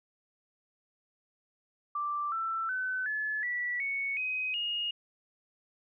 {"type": "tone with pitch steps", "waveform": "sine", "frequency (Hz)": [1174.7, 1333.9, 1514.6, 1719.9, 1952.9, 2218, 2518, 2859], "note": ["D6", "E6", "F#6", "A6", "B6", "C#7", "D#7", "F7"], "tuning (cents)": [0, 20, 40, -40, -20, 0, 20, 40], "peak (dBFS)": -30, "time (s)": [1.95, 4.91], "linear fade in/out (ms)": 5, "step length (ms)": 370, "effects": []}